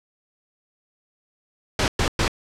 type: noise bursts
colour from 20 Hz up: pink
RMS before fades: -20 dBFS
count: 3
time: 1.79-2.28 s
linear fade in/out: 2 ms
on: 90 ms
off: 110 ms
effects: low-pass 6000 Hz 12 dB/octave